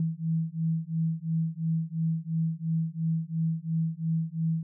sine beating tone pair, 161.1 / 164 Hz, E3 / E3, -39 / -9 cents, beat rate 2.9 Hz, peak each -29 dBFS, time 0-4.63 s, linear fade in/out 2 ms, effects none

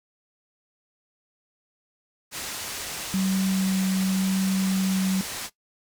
white low-pass noise, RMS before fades -34 dBFS, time 2.31-5.5 s, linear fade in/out 50 ms, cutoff 9200 Hz, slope 12 dB/octave
sine tone with vibrato, 190.2 Hz, F#3, 48 cents sharp, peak -21 dBFS, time 3.14-5.21 s, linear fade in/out 0 ms, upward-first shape triangle, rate 0.92 Hz, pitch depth 8 cents each way
effects noise-tail reverb RT60 0.1 s tail -17 dB re dry

